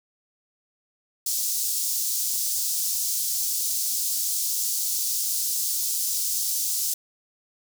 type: high-pass noise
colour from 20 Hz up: pink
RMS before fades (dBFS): -26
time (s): 1.26-6.94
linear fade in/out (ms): 5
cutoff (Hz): 5300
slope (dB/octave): 24
effects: none